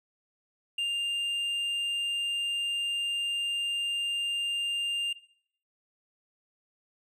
sine tone with tanh clipping, 2800 Hz, F7, 4 cents sharp, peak -28 dBFS, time 0.78-5.13 s, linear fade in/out 5 ms, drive 4 dB, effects noise-tail reverb RT60 0.6 s tail -17 dB re dry

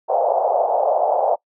white band-pass noise, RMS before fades -18 dBFS, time 0.08-1.36 s, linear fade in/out 20 ms, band 530 to 780 Hz, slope 48 dB/octave, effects noise-tail reverb RT60 0.1 s tail -23 dB re dry

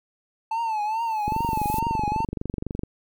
triangle tone with vibrato, 879 Hz, A5, 2 cents flat, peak -21 dBFS, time 0.51-2.25 s, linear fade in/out 5 ms, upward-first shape triangle, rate 2.4 Hz, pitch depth 110 cents each way
violet noise with exponential growth, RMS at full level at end -33 dBFS, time 0.68-1.79 s, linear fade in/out 0 ms, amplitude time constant 240 ms
click train, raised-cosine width 3 ms, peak -15 dBFS, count 38, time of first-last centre 1.28-2.835 s, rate 23.8 Hz
effects MP3 96 kbps

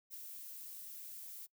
violet noise with ADSR envelope, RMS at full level -45 dBFS, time 0.1-1.47 s, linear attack 44 ms, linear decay 5 ms, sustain -4 dB, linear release 23 ms, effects noise-tail reverb RT60 0.1 s tail -22 dB re dry

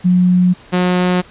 sine / sawtooth tone pair in turn, 180.5 / 180.5 Hz, F#3 / F#3, -43 / -43 cents, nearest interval unison, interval 0 cents, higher neither, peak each -8 dBFS, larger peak neither, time 0.04-0.54 / 0.72-1.22 s, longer neither, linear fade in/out 20 ms, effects pink hiss -42 dBFS RMS until 1.3 s + resampled to 8000 Hz

